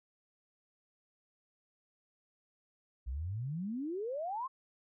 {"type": "exponential sweep", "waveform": "sine", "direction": "up", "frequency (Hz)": [57.9, 1097], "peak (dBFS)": -35, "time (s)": [3.06, 4.48], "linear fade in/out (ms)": 20, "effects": []}